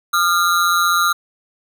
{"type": "ring-modulated tone", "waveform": "square", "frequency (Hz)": 1300, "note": "E6", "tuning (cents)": -24, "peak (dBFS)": -11, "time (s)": [0.13, 1.13], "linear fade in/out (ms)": 10, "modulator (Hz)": 87.7, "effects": []}